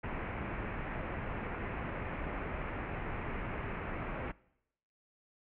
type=low-pass noise; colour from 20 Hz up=pink; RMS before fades=-39 dBFS; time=0.03-4.32 s; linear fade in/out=10 ms; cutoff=2500 Hz; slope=48 dB/octave; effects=noise-tail reverb RT60 0.8 s tail -22 dB re dry